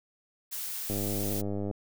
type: noise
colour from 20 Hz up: blue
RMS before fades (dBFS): -36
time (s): 0.51-1.42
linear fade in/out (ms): 20
type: click train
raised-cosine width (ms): 2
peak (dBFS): -21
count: 83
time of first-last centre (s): 0.9-1.712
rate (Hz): 101
effects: none